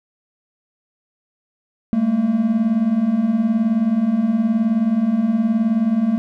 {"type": "beating tone pair", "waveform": "triangle", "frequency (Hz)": [207.7, 226.7], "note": ["G#3", "A#3"], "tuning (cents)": [0, -48], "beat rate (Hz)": 19, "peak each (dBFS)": [-19, -14], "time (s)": [1.93, 6.18], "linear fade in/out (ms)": 0, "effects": []}